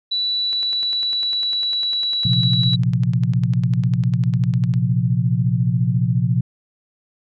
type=tone with pitch glide; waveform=sine; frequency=3951 to 3921 Hz; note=B7 to B7; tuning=0 to -13 cents; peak=-18 dBFS; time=0.11-2.76 s; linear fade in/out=10 ms; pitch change=-13 cents; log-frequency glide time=0.24-2.34 s
type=click train; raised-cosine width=0.2 ms; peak=-19 dBFS; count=43; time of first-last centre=0.53-4.738 s; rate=9.98 Hz
type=chord; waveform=sine; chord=Bb suspended second; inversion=none; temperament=equal; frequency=116.54 / 130.81 / 174.61 Hz; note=Bb2 / C3 / F3; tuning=0 / 0 / 0 cents; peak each=-19 / -19 / -21 dBFS; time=2.25-6.41 s; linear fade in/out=5 ms
effects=none